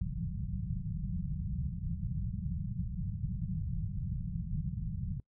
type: low-pass noise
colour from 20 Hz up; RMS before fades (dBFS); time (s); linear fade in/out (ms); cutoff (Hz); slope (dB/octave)
white; -36; 0.01-5.2; 2; 190; 96
effects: noise-tail reverb RT60 0.1 s tail -23 dB re dry